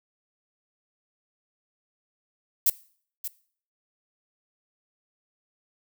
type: noise with echo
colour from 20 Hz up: violet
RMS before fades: -20 dBFS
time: 2.66-2.7 s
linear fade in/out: 5 ms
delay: 580 ms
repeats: 1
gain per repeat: -12 dB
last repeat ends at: 3.28 s
effects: noise-tail reverb RT60 0.5 s tail -20 dB re dry